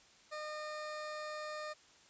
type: tone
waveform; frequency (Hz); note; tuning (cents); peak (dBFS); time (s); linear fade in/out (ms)
20% pulse; 609; D#5; -37; -36; 0.31-1.74; 20
effects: white hiss -63 dBFS RMS until 2.09 s + resampled to 16000 Hz